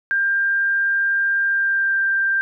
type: tone with pitch glide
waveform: sine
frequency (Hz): 1594 to 1580.2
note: G6 to G6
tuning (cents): +28 to +13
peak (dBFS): -16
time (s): 0.11-2.41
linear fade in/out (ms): 0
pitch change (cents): -15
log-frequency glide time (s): 1.46-1.98
effects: none